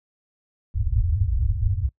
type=low-pass noise; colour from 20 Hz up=white; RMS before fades=-22 dBFS; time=0.74-1.89 s; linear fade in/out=5 ms; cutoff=110 Hz; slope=96 dB/octave; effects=noise-tail reverb RT60 0.1 s tail -21 dB re dry